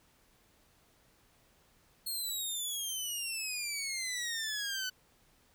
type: exponential sweep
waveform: 15% pulse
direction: down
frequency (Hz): 4307 to 1493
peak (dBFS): -28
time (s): 2.06-4.9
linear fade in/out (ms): 10
effects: pink hiss -67 dBFS RMS until 5.54 s